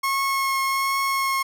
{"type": "tone with vibrato", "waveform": "30% pulse", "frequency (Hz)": 1087, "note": "C#6", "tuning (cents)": -34, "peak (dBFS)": -18, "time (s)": [0.03, 1.43], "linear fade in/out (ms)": 10, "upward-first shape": "triangle", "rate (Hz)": 1.3, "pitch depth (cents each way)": 12, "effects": []}